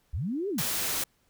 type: linear two-way sweep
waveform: sine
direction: up then down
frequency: 51.91 to 423.5 to 114.9 Hz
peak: -28 dBFS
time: 0.13-0.62 s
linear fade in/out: 10 ms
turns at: 0.49 s
type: noise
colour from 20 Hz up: white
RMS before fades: -30 dBFS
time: 0.58-1.04 s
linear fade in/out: 5 ms
effects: pink hiss -69 dBFS RMS until 1.29 s